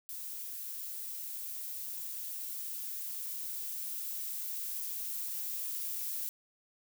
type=noise with level ramp; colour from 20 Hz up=violet; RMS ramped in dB=-42 to -37 dBFS; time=0.09-6.29 s; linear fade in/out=0 ms; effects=none